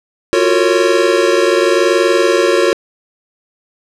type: chord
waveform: square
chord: Gb major seventh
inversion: third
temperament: equal with one note detuned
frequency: 349.2 / 370 / 456.8 / 554.4 Hz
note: F4 / Gb4 / Bb4 / Db5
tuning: 0 / 0 / -35 / 0 cents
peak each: -16 dBFS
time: 0.33-2.73 s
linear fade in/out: 0 ms
effects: low-pass 7000 Hz 12 dB/octave